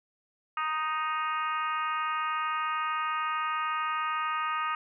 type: harmonic tone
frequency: 311.1 Hz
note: D#4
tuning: in tune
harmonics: 3 / 4 / 5 / 6 / 7 / 8 / 9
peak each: -37 / -29 / -40 / -40 / -44 / -42 / -43 dBFS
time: 0.57-4.75 s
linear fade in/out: 2 ms
effects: none